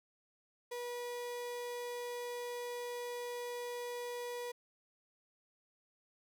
35% pulse tone, 484.8 Hz, B4, 32 cents flat, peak -38 dBFS, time 0.71-4.52 s, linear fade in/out 10 ms, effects none

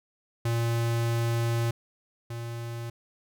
square tone pair in turn, 116.54 / 117.08 Hz, A#2 / A#2, 0 / +8 cents, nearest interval unison, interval 8 cents, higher second, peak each -25 / -34 dBFS, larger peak first, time 0.45-1.71 / 2.3-2.9 s, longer first, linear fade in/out 5 ms, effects none

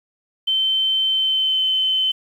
sine tone with pitch glide, 3090 to 3062 Hz, G7 to G7, -26 to -41 cents, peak -16 dBFS, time 0.47-2.12 s, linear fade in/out 10 ms, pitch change -15 cents, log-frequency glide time 1.1-1.63 s, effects 8-bit

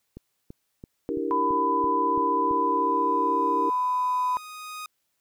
click train, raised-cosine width 3 ms, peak -27 dBFS, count 8, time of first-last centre 0.17-2.511 s, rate 2.99 Hz
sine chord, E half-diminished seventh, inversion third, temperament equal, 293.7 / 329.6 / 392 / 466.2 Hz, D4 / E4 / G4 / Bb4, 0 / 0 / 0 / 0 cents, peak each -31 dBFS, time 1.09-3.7 s, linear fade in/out 0 ms
sine tone, 1000 Hz, B5, 21 cents sharp, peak -22 dBFS, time 1.31-4.37 s, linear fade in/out 0 ms
sawtooth tone with exponential growth, 1244.5 Hz, D#6, in tune, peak -30 dBFS, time 2.05-4.86 s, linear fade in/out 2 ms, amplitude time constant 610 ms
effects white hiss -75 dBFS RMS until 5.2 s

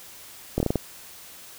slowing click train, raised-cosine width 2 ms, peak -9 dBFS, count 6, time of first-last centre 0.58-0.757 s, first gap 22 ms, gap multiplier 1.24, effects white hiss -45 dBFS RMS until 1.58 s

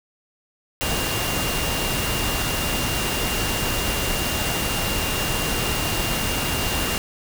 sine tone in noise, 2798 Hz, F7, 3 cents sharp, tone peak -30 dBFS, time 0.81-6.98 s, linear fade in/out 0 ms, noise pink, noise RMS -24 dBFS, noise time 0.81-6.98 s, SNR -9 dB, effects none

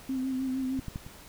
sine tone with vibrato, 261.6 Hz, C4, in tune, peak -28 dBFS, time 0.09-0.8 s, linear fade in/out 5 ms, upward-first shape sine, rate 6.5 Hz, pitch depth 32 cents each way
clicks, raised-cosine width 5 ms, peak -25 / -23 / -22 / -32 dBFS, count 4, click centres 0.791 / 0.883 / 0.959 / 1.065 s
effects pink hiss -50 dBFS RMS until 1.28 s

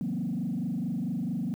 sine tone with frequency modulation, 207.7 Hz, G#3, in tune, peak -27 dBFS, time 0.01-1.54 s, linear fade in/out 0 ms, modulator 24.5 Hz, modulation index 2.2, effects tanh soft clip ceiling -24 dBFS + 10-bit

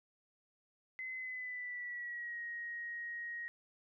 sine tone with pitch glide, 2042 to 1883.4 Hz, C7 to A#6, -43 to +17 cents, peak -40 dBFS, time 0.99-3.48 s, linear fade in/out 0 ms, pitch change -140 cents, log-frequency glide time 1.16-2.41 s, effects none

